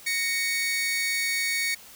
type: tone pair together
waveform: sawtooth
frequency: 1862 / 2229 Hz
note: A#6 / C#7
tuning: -2 / +9 cents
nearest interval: minor third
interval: 311 cents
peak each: -28 / -22 dBFS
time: 0.06-1.75 s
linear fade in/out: 10 ms
effects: white hiss -48 dBFS RMS until 1.95 s